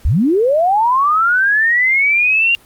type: linear sweep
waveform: sine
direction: up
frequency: 47.01 to 2800 Hz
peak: -10 dBFS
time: 0.05-2.55 s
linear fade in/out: 0 ms
effects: pink hiss -47 dBFS RMS until 2.65 s + Opus 48 kbps